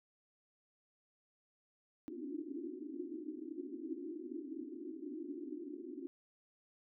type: band-pass noise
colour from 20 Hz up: white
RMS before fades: -45 dBFS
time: 2.08-6.07 s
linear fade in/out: 0 ms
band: 260 to 360 Hz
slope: 96 dB/octave
effects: none